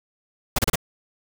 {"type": "noise bursts", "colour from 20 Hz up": "pink", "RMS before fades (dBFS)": -20, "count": 4, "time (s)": [0.56, 0.757], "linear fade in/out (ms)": 5, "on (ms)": 26, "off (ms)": 31, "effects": []}